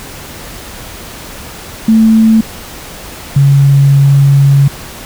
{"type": "tone pair in turn", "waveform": "sine", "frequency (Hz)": [221.7, 139.36], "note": ["A3", "C#3"], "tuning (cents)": [13, 10], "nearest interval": "minor sixth", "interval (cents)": 803, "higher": "first", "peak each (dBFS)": -3, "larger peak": "neither", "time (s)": [[1.88, 2.41], [3.36, 4.68]], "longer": "second", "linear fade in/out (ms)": 5, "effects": ["pink hiss -28 dBFS RMS until 5.05 s"]}